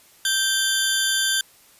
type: tone pair together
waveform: 20% pulse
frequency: 1568 / 3520 Hz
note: G6 / A7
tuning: 0 / 0 cents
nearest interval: octave + major second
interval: 1400 cents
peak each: -17 dBFS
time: 0.25-1.41 s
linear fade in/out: 2 ms
effects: white hiss -53 dBFS RMS until 1.79 s + resampled to 32000 Hz